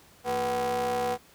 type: ring-modulated tone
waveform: 45% pulse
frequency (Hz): 130.81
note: C3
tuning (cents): 0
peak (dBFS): -23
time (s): 0.24-1.18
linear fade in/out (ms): 50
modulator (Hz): 620
effects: pink hiss -56 dBFS RMS until 1.34 s + high-pass 60 Hz 12 dB/octave